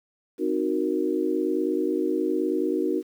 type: chord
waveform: sine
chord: C half-diminished seventh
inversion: none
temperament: equal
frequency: 261.6 / 311.1 / 370 / 466.2 Hz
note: C4 / Eb4 / Gb4 / Bb4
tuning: 0 / 0 / 0 / 0 cents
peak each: -31 / -26 / -26 / -30 dBFS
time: 0.38-3.03 s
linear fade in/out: 50 ms
effects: 9-bit